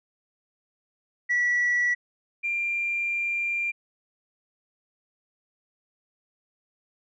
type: tone pair in turn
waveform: sine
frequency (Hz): 1946 / 2384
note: B6 / D7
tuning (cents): -26 / +25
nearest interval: major third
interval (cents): 351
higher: second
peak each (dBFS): -19 / -24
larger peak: first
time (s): 1.29-1.95 / 2.43-3.72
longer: second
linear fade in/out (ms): 20
effects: tanh soft clip ceiling -18 dBFS